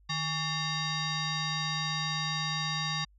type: tone with frequency modulation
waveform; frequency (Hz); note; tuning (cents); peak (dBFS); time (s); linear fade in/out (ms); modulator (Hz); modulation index
sine; 1796; A6; +35; -29; 0.09-3.05; 10; 975; 3.3
effects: added 50 Hz sine -58 dBFS peak until 3.18 s